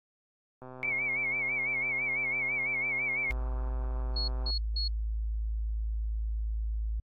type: click train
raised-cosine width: 1 ms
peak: -32 dBFS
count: 498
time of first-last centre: 0.62-4.503 s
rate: 128 Hz
type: tone with vibrato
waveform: sine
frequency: 2232 Hz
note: C#7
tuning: 11 cents sharp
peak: -28 dBFS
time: 0.83-3.31 s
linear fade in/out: 0 ms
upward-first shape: sine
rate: 6 Hz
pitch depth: 83 cents each way
type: tone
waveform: sine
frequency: 54.3 Hz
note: A1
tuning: 22 cents flat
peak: -29 dBFS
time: 3.3-7 s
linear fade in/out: 5 ms
type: tone bursts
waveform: sine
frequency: 4328 Hz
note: C#8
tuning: 42 cents flat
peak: -31 dBFS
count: 3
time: 4.16-4.88 s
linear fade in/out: 5 ms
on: 120 ms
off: 180 ms
effects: AAC 48 kbps